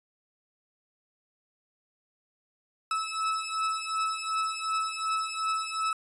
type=beating tone pair; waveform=40% pulse; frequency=1302 / 1304.7 Hz; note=E6 / E6; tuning=-22 / -18 cents; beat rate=2.7 Hz; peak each=-30 / -31 dBFS; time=2.91-5.93 s; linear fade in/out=2 ms; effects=resampled to 24000 Hz